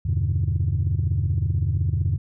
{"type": "chord", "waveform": "sine", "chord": "E minor seventh", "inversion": "none", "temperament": "equal with one note detuned", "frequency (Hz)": [82.17, 98, 123.47, 146.83], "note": ["E2", "G2", "B2", "D3"], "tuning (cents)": [-5, 0, 0, 0], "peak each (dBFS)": [-23, -22, -26, -27], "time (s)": [0.05, 2.18], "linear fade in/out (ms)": 10, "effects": ["tanh soft clip ceiling -14 dBFS"]}